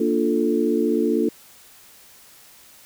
sine chord, Bb major seventh, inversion none, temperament equal, 233.1 / 293.7 / 349.2 / 440 Hz, Bb3 / D4 / F4 / A4, 0 / 0 / 0 / 0 cents, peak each -23 dBFS, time 0-1.29 s, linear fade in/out 5 ms, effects white hiss -49 dBFS RMS until 2.85 s

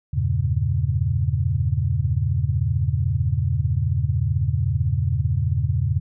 sine chord, E diminished seventh, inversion none, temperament equal with one note detuned, 82.41 / 98 / 116.14 / 138.59 Hz, E2 / G2 / Bb2 / Db3, 0 / 0 / -6 / 0 cents, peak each -24 dBFS, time 0.13-6 s, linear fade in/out 10 ms, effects none

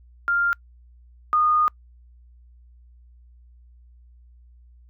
sine tone pair in turn, 1396.9 / 1227.4 Hz, F6 / D#6, 0 / -24 cents, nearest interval major second, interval 224 cents, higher first, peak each -18 / -16 dBFS, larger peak second, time 0.28-0.53 / 1.33-1.68 s, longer second, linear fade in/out 0 ms, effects noise-tail reverb RT60 0.1 s tail -26 dB re dry + added 60 Hz sine -48 dBFS peak until 4.89 s

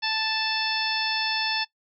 harmonic tone, 880 Hz, A5, in tune, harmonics 1 / 2 / 3 / 4 / 5 / 6, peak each -31 / -31 / -31 / -31 / -31 / -31 dBFS, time 0.02-1.65 s, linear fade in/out 20 ms, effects noise-tail reverb RT60 0.1 s tail -19 dB re dry

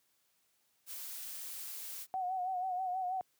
blue noise, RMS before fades -44 dBFS, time 0.86-2.07 s, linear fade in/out 50 ms
sine tone with vibrato, 740 Hz, F#5, in tune, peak -33 dBFS, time 2.14-3.21 s, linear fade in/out 0 ms, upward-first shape sine, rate 6.2 Hz, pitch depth 56 cents each way
effects white hiss -75 dBFS RMS until 3.39 s + high-pass 80 Hz 12 dB/octave

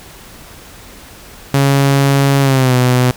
sawtooth tone with pitch glide, 138.6 to 125.64 Hz, C#3 to B2, 0 to +30 cents, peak -5 dBFS, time 1.54-3.11 s, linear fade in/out 2 ms, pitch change -170 cents, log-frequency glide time 2.41-2.75 s, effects pink hiss -37 dBFS RMS until 3.16 s

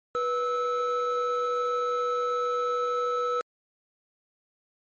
triangle tone pair together, 489.2 / 1303 Hz, B4 / E6, -16 / -20 cents, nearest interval octave + perfect fourth, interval 1696 cents, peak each -25 dBFS, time 0.15-3.41 s, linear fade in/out 0 ms, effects tanh soft clip ceiling -16 dBFS + MP3 32 kbps

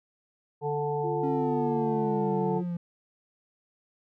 harmonic tone, 146.83 Hz, D3, in tune, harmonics 1 / 3 / 5 / 6, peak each -33 / -29 / -36 / -33 dBFS, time 0.61-2.62 s, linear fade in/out 50 ms
sine tone, 349.2 Hz, F4, in tune, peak -33 dBFS, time 1.03-2.64 s, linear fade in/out 20 ms
triangle exponential sweep, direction down, 277.2 to 170.5 Hz, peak -27 dBFS, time 1.23-2.77 s, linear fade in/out 5 ms
effects none

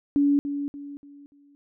sine tone with echo, 285 Hz, C#4, 48 cents sharp, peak -17 dBFS, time 0.16-0.39 s, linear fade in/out 0 ms, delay 290 ms, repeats 4, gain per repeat -9 dB, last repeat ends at 1.55 s, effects none

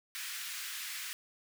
pink high-pass noise, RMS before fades -41 dBFS, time 0.15-1.13 s, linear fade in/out 0 ms, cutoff 1600 Hz, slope 24 dB/octave, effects none

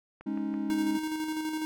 click train, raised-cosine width 0.5 ms, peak -32 dBFS, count 4, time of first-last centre 0.21-0.706 s, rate 6.05 Hz
triangle chord, Ab suspended fourth, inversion none, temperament just, 207.7 / 276.9 / 311.5 Hz, Ab3 / Db4 / Eb4, 0 / -2 / +2 cents, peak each -32 dBFS, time 0.26-0.98 s, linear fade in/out 10 ms
square tone with tremolo, 312.2 Hz, D#4, 6 cents sharp, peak -30 dBFS, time 0.7-1.65 s, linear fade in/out 0 ms, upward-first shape square, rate 12 Hz, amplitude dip 35%
effects none

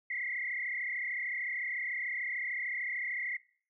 sine tone with frequency modulation, 2047 Hz, C7, 38 cents flat, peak -33 dBFS, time 0.1-3.37 s, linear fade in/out 5 ms, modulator 33.5 Hz, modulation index 3.4, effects noise-tail reverb RT60 0.5 s tail -22 dB re dry

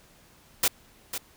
white noise with echo, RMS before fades -22 dBFS, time 0.63-0.68 s, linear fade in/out 5 ms, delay 500 ms, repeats 1, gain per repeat -10 dB, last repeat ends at 1.18 s, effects pink hiss -57 dBFS RMS until 1.36 s

